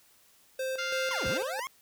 square tone with tremolo, 523.3 Hz, C5, in tune, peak -31 dBFS, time 0.59-1.6 s, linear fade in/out 5 ms, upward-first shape square, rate 3 Hz, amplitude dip 55%
harmonic tone, 698.5 Hz, F5, in tune, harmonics 2 / 3 / 4 / 5 / 6 / 7 / 8 / 9, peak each -34 / -38 / -40 / -42 / -44 / -45 / -46 / -47 dBFS, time 0.78-1.38 s, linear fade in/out 10 ms
25% pulse linear two-way sweep, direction down then up, 1108.7 to 45.98 to 1108.7 Hz, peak -30 dBFS, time 1.11-1.67 s, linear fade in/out 0 ms, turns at 1.27 s
effects white hiss -62 dBFS RMS until 1.81 s

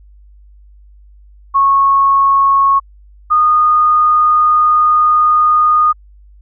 sine tone pair in turn, 1100 / 1229 Hz, C#6 / D#6, -14 / -22 cents, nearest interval major second, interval 192 cents, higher second, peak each -7 dBFS, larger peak neither, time 1.54-2.8 / 3.3-5.93 s, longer second, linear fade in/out 20 ms, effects added 50 Hz sine -39 dBFS peak until 6.41 s

